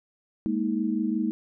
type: chord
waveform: sine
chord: Ab suspended second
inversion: none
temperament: equal with one note detuned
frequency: 207.7 / 233.1 / 316.7 Hz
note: Ab3 / Bb3 / Eb4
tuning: 0 / 0 / +31 cents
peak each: -28 dBFS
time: 0.46-1.31 s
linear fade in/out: 0 ms
effects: none